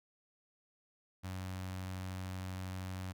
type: tone with notch filter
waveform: sawtooth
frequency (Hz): 92.9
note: F#2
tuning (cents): +7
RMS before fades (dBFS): -42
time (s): 1.23-3.13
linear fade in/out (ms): 20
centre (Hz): 410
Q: 1.4
effects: none